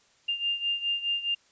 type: beating tone pair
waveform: sine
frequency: 2800 / 2804.8 Hz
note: F7 / F7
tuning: +4 / +7 cents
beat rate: 4.8 Hz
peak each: -28 / -32 dBFS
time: 0.28-1.35 s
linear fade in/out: 10 ms
effects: white hiss -63 dBFS RMS until 1.51 s + resampled to 16000 Hz